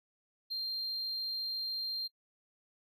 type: tone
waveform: triangle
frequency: 4182 Hz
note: C8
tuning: 2 cents flat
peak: -32 dBFS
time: 0.5-2.08 s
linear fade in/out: 20 ms
effects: noise-tail reverb RT60 0.1 s tail -24 dB re dry + tanh soft clip ceiling -30 dBFS